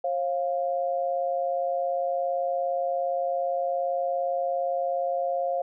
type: tone pair together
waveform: sine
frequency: 539 / 699.6 Hz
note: C#5 / F5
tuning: -49 / +3 cents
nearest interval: perfect fourth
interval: 452 cents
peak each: -27 dBFS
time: 0.04-5.62 s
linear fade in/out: 5 ms
effects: none